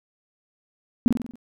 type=tone with echo; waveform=sine; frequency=238.7 Hz; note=A#3; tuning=41 cents sharp; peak=-11 dBFS; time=1.06-1.08 s; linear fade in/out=0 ms; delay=46 ms; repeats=6; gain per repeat=-5 dB; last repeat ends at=1.356 s; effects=none